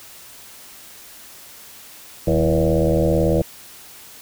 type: tone with frequency modulation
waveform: sine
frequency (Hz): 329.6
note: E4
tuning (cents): 0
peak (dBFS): -14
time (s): 2.27-3.42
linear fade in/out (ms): 5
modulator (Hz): 78.2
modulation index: 3.6
effects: white hiss -42 dBFS RMS until 4.21 s